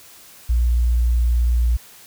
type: tone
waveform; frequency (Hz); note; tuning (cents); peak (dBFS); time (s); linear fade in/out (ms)
sine; 59.3; A#1; +30; -14; 0.49-1.77; 10
effects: white hiss -45 dBFS RMS until 2.06 s